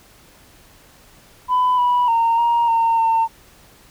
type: tone with pitch steps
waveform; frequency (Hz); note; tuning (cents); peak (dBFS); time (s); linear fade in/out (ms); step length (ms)
sine; 1001 / 980 / 920 / 939 / 915 / 905; B5 / B5 / A#5 / A#5 / A#5 / A5; +23 / -14 / -23 / +12 / -32 / +48; -12; 1.48-3.28; 50; 300
effects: tanh soft clip ceiling -11 dBFS + pink hiss -49 dBFS RMS until 3.9 s

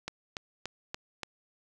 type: click train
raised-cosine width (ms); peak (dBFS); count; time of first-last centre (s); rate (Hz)
0.2; -18; 5; 0.08-1.233; 3.47
effects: none

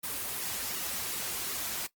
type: noise with flanger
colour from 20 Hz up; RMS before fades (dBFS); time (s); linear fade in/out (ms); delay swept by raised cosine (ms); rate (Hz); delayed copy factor
white; -35; 0.03-1.87; 10; 1.2 to 7.1; 2.7; -0.6
effects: noise-tail reverb RT60 0.1 s tail -18 dB re dry + Opus 24 kbps

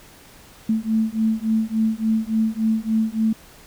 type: beating tone pair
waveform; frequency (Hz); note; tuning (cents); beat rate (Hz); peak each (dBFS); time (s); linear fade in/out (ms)
sine; 219.3 / 222.8; A3 / A3; -6 / +22; 3.5; -21; 0.69-3.33; 5
effects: pink hiss -47 dBFS RMS until 3.66 s

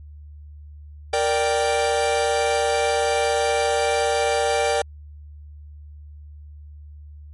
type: chord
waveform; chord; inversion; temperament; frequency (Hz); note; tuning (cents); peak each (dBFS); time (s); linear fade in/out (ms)
45% pulse; G minor; first; equal; 466.2 / 587.3 / 784; Bb4 / D5 / G5; 0 / 0 / 0; -23; 1.13-4.82; 5
effects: added 74 Hz sine -38 dBFS peak until 7.33 s + MP3 48 kbps

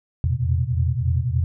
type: tone cluster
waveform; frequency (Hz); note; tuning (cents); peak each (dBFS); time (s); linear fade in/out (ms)
sine; 82.8 / 86.2 / 118.2 / 128.8; E2 / F2 / A#2 / C3; +8 / -22 / +24 / -27; -24; 0.24-1.44; 0
effects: none

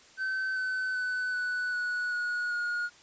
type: tone with pitch steps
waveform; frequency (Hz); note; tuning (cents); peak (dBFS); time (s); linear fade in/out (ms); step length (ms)
triangle; 1535 / 1518.2 / 1501.7 / 1485.3 / 1469.1 / 1453 / 1437.2; G6 / F#6 / F#6 / F#6 / F#6 / F#6 / F6; -37 / +44 / +25 / +6 / -13 / -32 / +49; -27; 0.17-2.9; 50; 390
effects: white hiss -56 dBFS RMS until 3.02 s + resampled to 16000 Hz

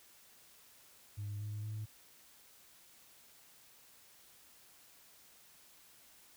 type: tone with pitch steps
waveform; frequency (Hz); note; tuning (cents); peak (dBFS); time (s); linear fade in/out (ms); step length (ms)
sine; 102.8 / 105.08 / 107.41; G#2 / G#2 / A2; -17 / +21 / -41; -37; 1.17-1.86; 20; 230
effects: tanh soft clip ceiling -36 dBFS + white hiss -62 dBFS RMS until 6.36 s

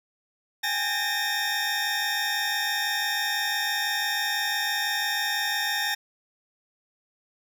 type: tone cluster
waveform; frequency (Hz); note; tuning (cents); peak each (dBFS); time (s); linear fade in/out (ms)
20% pulse; 793 / 839 / 1828; G5 / G#5 / A#6; +20 / +17 / -34; -29 / -27 / -21; 0.63-5.95; 10
effects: none

